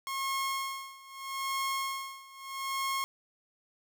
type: tone with tremolo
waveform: sawtooth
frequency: 1082 Hz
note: C#6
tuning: 42 cents flat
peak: -26 dBFS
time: 0.07-3.04 s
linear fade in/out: 0 ms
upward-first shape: sine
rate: 0.79 Hz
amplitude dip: 90%
effects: none